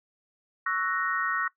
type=chord; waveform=sine; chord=F# dominant seventh; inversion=second; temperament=equal with one note detuned; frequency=1116.4 / 1318.5 / 1480 / 1864.7 Hz; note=C#6 / E6 / F#6 / A#6; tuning=+12 / 0 / 0 / 0 cents; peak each=-31 dBFS; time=0.66-1.48 s; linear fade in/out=5 ms; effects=noise-tail reverb RT60 0.1 s tail -18 dB re dry